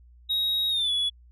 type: tone with pitch glide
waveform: sine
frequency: 3791 to 3397 Hz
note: A#7 to G#7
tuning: +28 to +38 cents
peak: -20 dBFS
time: 0.29-1.1 s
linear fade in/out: 20 ms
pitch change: -190 cents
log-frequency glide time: 0.69-0.92 s
effects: tanh soft clip ceiling -22 dBFS + added 60 Hz sine -50 dBFS peak until 1.31 s